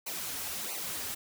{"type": "noise with flanger", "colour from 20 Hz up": "white", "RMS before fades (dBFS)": -37, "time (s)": [0.06, 1.15], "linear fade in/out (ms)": 10, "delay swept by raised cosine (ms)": [0.57, 5.97], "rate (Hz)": 1.5, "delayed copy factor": -0.85, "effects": []}